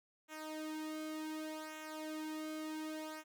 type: tone with flanger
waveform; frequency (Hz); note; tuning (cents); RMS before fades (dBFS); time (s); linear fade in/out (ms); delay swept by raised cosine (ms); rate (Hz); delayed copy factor
sawtooth; 311.1; D#4; 0; -44; 0.28-3.24; 50; 0.21 to 2.11; 0.67; -0.75
effects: none